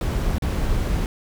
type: noise with dropouts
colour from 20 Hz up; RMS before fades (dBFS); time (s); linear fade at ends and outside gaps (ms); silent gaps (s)
brown; -22; 0.01-1.06; 1; 0.384-0.422
effects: none